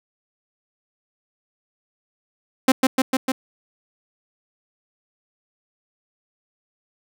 sawtooth tone with echo, 261.6 Hz, C4, in tune, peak -7 dBFS, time 2.68-2.72 s, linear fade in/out 5 ms, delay 150 ms, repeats 4, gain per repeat -2 dB, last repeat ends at 3.32 s, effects none

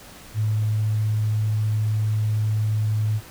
sine tone, 107.6 Hz, A2, 38 cents flat, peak -19 dBFS, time 0.34-3.21 s, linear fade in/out 50 ms, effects pink hiss -44 dBFS RMS until 3.3 s

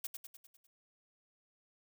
blue noise with echo, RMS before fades -39 dBFS, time 0.04-0.07 s, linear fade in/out 5 ms, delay 100 ms, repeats 6, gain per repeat -5 dB, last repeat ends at 0.67 s, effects none

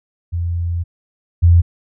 sine tone pair in turn, 85.7 / 85.7 Hz, F2 / F2, -32 / -32 cents, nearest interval unison, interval 0 cents, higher neither, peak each -17 / -6 dBFS, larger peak second, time 0.32-0.84 / 1.42-1.62 s, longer first, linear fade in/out 20 ms, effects none

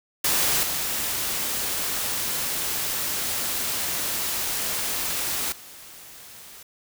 white noise with level steps, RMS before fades -22 / -27 / -44 dBFS, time 0.24-6.63 s, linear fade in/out 5 ms, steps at 0.63 / 5.52 s, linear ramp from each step 2 ms, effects none

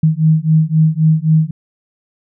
sine beating tone pair, 156 / 159.8 Hz, D#3 / D#3, +5 / +47 cents, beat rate 3.8 Hz, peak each -12 / -12 dBFS, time 0.03-1.51 s, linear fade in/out 5 ms, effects none

